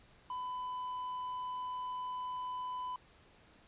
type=tone with tanh clipping; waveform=sine; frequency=1002 Hz; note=B5; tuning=25 cents sharp; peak=-38 dBFS; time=0.3-2.96 s; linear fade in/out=2 ms; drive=3 dB; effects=pink hiss -63 dBFS RMS until 3.67 s + resampled to 8000 Hz